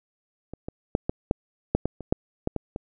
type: clicks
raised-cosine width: 2 ms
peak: -23 / -19 / -7 / -11 / -7 / -6 / -11 / -23 / -6 / -11 / -14 / -18 dBFS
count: 12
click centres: 0.536 / 0.685 / 0.951 / 1.095 / 1.311 / 1.75 / 1.856 / 2.007 / 2.125 / 2.474 / 2.563 / 2.761 s
effects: none